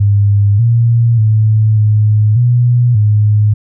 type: tone with pitch steps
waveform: sine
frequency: 101.5 / 116.9 / 108.6 / 106.5 / 121.6 / 105.5 Hz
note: G#2 / A#2 / A2 / G#2 / B2 / G#2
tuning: -39 / +5 / -22 / +44 / -26 / +28 cents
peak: -6 dBFS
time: 0-3.54 s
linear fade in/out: 10 ms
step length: 590 ms
effects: none